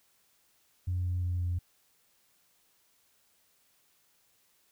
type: tone with pitch steps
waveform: sine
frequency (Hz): 90.2 / 89.47 / 88.75 / 88.04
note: F#2 / F2 / F2 / F2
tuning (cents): -44 / +42 / +28 / +14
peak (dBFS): -27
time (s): 0.87-1.59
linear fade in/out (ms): 10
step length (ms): 180
effects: tanh soft clip ceiling -25 dBFS + white hiss -69 dBFS RMS until 4.71 s